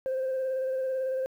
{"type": "tone with vibrato", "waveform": "sine", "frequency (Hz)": 523.3, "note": "C5", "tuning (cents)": 0, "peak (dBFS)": -25, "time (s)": [0.06, 1.26], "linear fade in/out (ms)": 0, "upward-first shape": "square", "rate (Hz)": 18, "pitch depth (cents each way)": 17, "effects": ["tanh soft clip ceiling -25 dBFS", "10-bit"]}